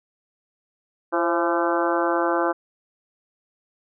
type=harmonic tone with a mistuned harmonic; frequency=169.8 Hz; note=F3; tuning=48 cents flat; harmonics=2 / 3 / 4 / 5 / 6 / 7 / 8 / 9; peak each=-24 / -26 / -27 / -28 / -29 / -29 / -30 / -31 dBFS; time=1.12-2.53 s; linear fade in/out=20 ms; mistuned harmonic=3; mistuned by=+55 cents; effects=none